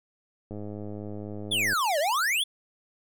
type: click train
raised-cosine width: 2 ms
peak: -25 dBFS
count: 128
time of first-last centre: 0.51-1.731 s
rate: 104 Hz
type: exponential two-way sweep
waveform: square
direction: down then up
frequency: 3588 to 554.4 to 3588 Hz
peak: -24 dBFS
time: 1.51-2.44 s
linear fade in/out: 10 ms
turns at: 1.99 s
effects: none